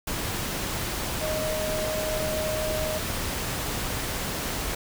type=tone in noise; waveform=sine; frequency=622.3 Hz; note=D#5; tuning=in tune; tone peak=-28 dBFS; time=1.21-2.98 s; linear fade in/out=5 ms; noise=pink; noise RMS=-30 dBFS; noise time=0.07-4.75 s; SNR=-1 dB; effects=none

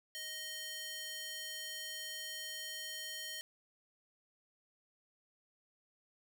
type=tone with high-pass filter; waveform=square; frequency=622.3 Hz; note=D#5; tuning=in tune; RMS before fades=-44 dBFS; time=0.15-3.41 s; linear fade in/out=0 ms; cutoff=2600 Hz; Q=0.99; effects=10-bit

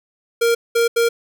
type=tone bursts at uneven times; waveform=square; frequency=466.2 Hz; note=A#4; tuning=in tune; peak=-14 dBFS; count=3; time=0.41-0.55 / 0.75-0.88 / 0.96-1.09 s; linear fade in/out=10 ms; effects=none

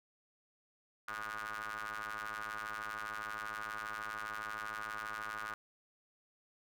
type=ring-modulated tone; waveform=sawtooth; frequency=106.7 Hz; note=G#2; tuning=47 cents sharp; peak=-33 dBFS; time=1.08-5.54 s; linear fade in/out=0 ms; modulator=1340 Hz; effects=none

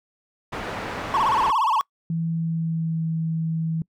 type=low-pass noise; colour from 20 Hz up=white; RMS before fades=-31 dBFS; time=0.52-1.51 s; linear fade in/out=10 ms; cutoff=1400 Hz; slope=12 dB/octave
type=tone with vibrato; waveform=triangle; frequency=987.8 Hz; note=B5; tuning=in tune; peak=-16 dBFS; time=1.14-1.81 s; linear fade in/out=0 ms; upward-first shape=sine; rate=17 Hz; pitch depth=240 cents each way
type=tone with pitch glide; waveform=sine; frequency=164.81 to 162.07 Hz; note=E3 to E3; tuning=0 to -29 cents; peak=-22 dBFS; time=2.1-3.82 s; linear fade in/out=2 ms; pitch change=-29 cents; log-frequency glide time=2.29-3.05 s
effects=noise-tail reverb RT60 0.1 s tail -24 dB re dry

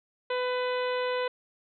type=harmonic tone; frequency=500 Hz; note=B4; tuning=21 cents sharp; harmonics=1 / 2 / 3 / 4 / 5 / 6 / 7 / 8; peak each=-28 / -34 / -38 / -40 / -42 / -44 / -45 / -46 dBFS; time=0.3-1.28 s; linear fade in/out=5 ms; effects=none

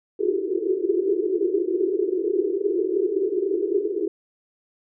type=band-pass noise; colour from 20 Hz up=white; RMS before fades=-23 dBFS; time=0.19-4.08 s; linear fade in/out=5 ms; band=340 to 420 Hz; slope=96 dB/octave; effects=none

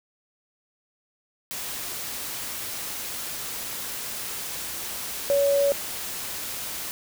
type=tone in noise; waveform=sine; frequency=563 Hz; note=C#5; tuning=27 cents sharp; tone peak=-18 dBFS; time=5.3-5.72 s; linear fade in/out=0 ms; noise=white; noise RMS=-33 dBFS; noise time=1.51-6.91 s; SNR=+12 dB; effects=none

